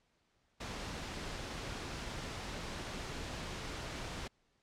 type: noise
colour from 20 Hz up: pink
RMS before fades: -42 dBFS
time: 0.6-4.28 s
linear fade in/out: 10 ms
effects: pink hiss -75 dBFS RMS until 4.62 s + low-pass 6000 Hz 12 dB/octave